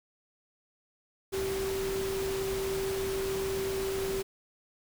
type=tone in noise; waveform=sine; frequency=386.5 Hz; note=G4; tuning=24 cents flat; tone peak=-30 dBFS; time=1.32-4.23 s; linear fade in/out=20 ms; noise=pink; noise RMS=-38 dBFS; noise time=1.32-4.23 s; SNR=+5 dB; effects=none